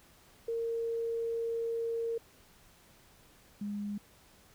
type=tone pair in turn; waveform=sine; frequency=460.4 / 205.1 Hz; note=A#4 / G#3; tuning=-22 / -21 cents; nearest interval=octave + major second; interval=1399 cents; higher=first; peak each=-31 / -34 dBFS; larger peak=first; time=0.48-2.18 / 3.61-3.98 s; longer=first; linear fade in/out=5 ms; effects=pink hiss -61 dBFS RMS until 4.54 s